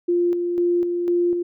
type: tone with tremolo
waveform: sine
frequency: 349.2 Hz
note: F4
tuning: in tune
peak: -16 dBFS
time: 0.08-1.43 s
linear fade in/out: 10 ms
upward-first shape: square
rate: 2 Hz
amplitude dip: 40%
effects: none